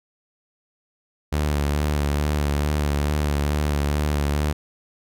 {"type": "tone with vibrato", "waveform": "sawtooth", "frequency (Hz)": 73.42, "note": "D2", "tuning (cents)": 0, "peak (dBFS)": -16, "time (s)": [1.32, 4.53], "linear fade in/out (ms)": 10, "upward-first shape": "sine", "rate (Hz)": 2.3, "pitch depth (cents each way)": 35, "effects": []}